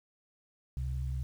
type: tone pair together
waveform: sine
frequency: 67.28 / 129 Hz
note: C2 / C3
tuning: +49 / -24 cents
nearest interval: major seventh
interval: 1127 cents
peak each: -33 / -37 dBFS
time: 0.77-1.23 s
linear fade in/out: 0 ms
effects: 10-bit